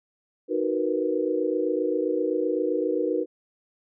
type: chord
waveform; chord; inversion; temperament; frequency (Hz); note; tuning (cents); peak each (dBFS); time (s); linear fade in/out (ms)
sine; B major seventh; first; equal; 311.1 / 370 / 466.2 / 493.9; D#4 / F#4 / A#4 / B4; 0 / 0 / 0 / 0; -28; 0.48-3.26; 50
effects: none